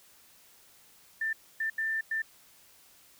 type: tone bursts at uneven times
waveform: sine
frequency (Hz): 1783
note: A6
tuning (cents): +22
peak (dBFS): -28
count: 4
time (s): 1.21-1.33 / 1.6-1.7 / 1.78-2.01 / 2.11-2.22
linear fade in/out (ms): 5
effects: white hiss -59 dBFS RMS until 3.19 s